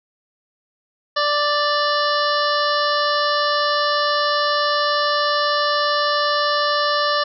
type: harmonic tone with a mistuned harmonic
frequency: 587.3 Hz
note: D5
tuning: in tune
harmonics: 1 / 2 / 3 / 5 / 6 / 7 / 8 / 9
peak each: -22 / -20 / -24 / -29 / -31 / -28 / -30 / -29 dBFS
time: 1.16-7.24 s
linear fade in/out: 10 ms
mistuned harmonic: 9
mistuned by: +16 cents
effects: none